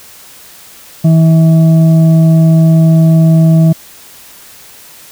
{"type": "tone with frequency modulation", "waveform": "sine", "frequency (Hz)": 161.9, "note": "E3", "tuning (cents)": -31, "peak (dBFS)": -3, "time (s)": [1.04, 3.73], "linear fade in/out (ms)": 10, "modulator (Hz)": 486, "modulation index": 0.33, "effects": ["white hiss -36 dBFS RMS until 5.11 s"]}